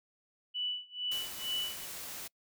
sine tone with tremolo, 2967 Hz, F#7, 4 cents sharp, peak -31 dBFS, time 0.54-1.86 s, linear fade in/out 20 ms, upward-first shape sine, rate 2.2 Hz, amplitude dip 95%
white noise, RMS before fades -43 dBFS, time 1.11-2.28 s, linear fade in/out 10 ms
effects noise-tail reverb RT60 0.1 s tail -26 dB re dry

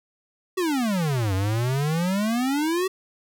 square exponential two-way sweep, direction down then up, 385.5 to 92.5 to 385.5 Hz, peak -22 dBFS, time 0.57-2.88 s, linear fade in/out 10 ms, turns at 1.34 s, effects none

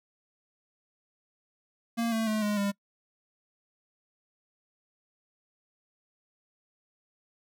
square tone with pitch steps, 231.8 / 223.6 / 215.8 / 208.2 / 200.9 Hz, A#3 / A3 / A3 / G#3 / G3, -10 / +28 / -33 / +5 / +43 cents, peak -27 dBFS, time 1.97-2.72 s, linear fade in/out 20 ms, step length 150 ms, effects noise-tail reverb RT60 0.1 s tail -24 dB re dry

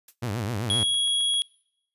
blue noise with exponential decay, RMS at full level -40 dBFS, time 0.08-0.16 s, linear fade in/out 5 ms, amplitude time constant 17 ms
sawtooth tone with vibrato, 110 Hz, A2, in tune, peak -23 dBFS, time 0.22-0.84 s, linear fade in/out 10 ms, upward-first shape triangle, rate 7.7 Hz, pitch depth 260 cents each way
click train, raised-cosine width 0.3 ms, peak -32 dBFS, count 6, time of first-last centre 0.68-1.34 s, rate 7.58 Hz
square tone, 3322 Hz, G#7, in tune, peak -22 dBFS, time 0.7-1.42 s, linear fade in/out 0 ms
effects noise-tail reverb RT60 0.8 s tail -26 dB re dry + resampled to 32000 Hz

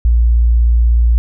sine tone, 58.27 Hz, A#1, in tune, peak -7 dBFS, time 0.05-1.18 s, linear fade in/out 0 ms, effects none

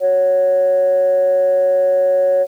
sine tone with frequency modulation, 554.4 Hz, C#5, in tune, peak -10 dBFS, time 0-2.47 s, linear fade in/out 50 ms, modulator 186 Hz, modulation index 0.23, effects tanh soft clip ceiling -7 dBFS + 8-bit

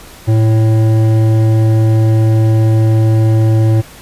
sine tone with hard clipping, 110.6 Hz, A2, 9 cents sharp, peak -9 dBFS, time 0.27-3.82 s, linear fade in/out 20 ms, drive 11 dB, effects pink hiss -36 dBFS RMS until 4.01 s + resampled to 32000 Hz

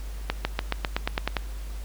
accelerating click train, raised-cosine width 0.3 ms, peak -8 dBFS, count 10, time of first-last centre 0.3-1.368 s, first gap 150 ms, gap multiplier 0.94, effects added 50 Hz sine -32 dBFS peak until 1.84 s + pink hiss -48 dBFS RMS until 1.84 s

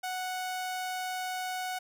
sawtooth tone, 739 Hz, F#5, 2 cents flat, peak -29 dBFS, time 0.03-1.79 s, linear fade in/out 10 ms, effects none

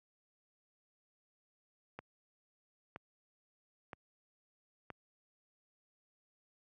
click train, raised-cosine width 0.5 ms, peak -29 dBFS, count 4, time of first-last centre 1.99-4.903 s, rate 1.03 Hz, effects high-pass 80 Hz 12 dB/octave

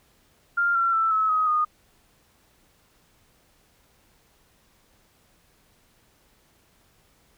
sine tone with pitch steps, 1397 / 1361.9 / 1327.8 / 1294.4 / 1262 / 1230.3 Hz, F6 / F6 / E6 / E6 / D#6 / D#6, 0 / -44 / +12 / -32 / +24 / -20 cents, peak -19 dBFS, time 0.57-1.65 s, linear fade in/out 10 ms, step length 180 ms, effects pink hiss -62 dBFS RMS until 7.37 s

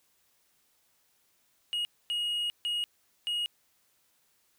triangle tone bursts at uneven times, 2880 Hz, F#7, 47 cents flat, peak -27 dBFS, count 4, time 1.73-1.85 / 2.1-2.5 / 2.65-2.84 / 3.27-3.46 s, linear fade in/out 0 ms, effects white hiss -70 dBFS RMS until 4.58 s

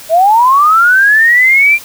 sine linear sweep, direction up, 622.3 to 2400 Hz, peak -4 dBFS, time 0.09-1.79 s, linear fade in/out 50 ms, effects white hiss -32 dBFS RMS until 1.84 s

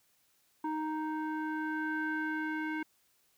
square tone with low-pass filter sweep, 311.1 Hz, D#4, in tune, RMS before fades -35 dBFS, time 0.64-2.83 s, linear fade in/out 5 ms, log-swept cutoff 1100 to 1900 Hz, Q 5.4, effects white hiss -71 dBFS RMS until 3.37 s

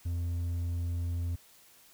sine tone with hard clipping, 86.1 Hz, F2, 24 cents flat, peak -31 dBFS, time 0.05-1.36 s, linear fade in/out 10 ms, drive 3 dB, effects white hiss -59 dBFS RMS until 1.93 s

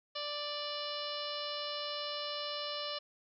harmonic tone, 587.3 Hz, D5, in tune, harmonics 1 / 2 / 3 / 4 / 5 / 6 / 7 / 8 / 9, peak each -42 / -44 / -51 / -52 / -43 / -47 / -44 / -49 / -46 dBFS, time 0.15-2.99 s, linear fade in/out 10 ms, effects none

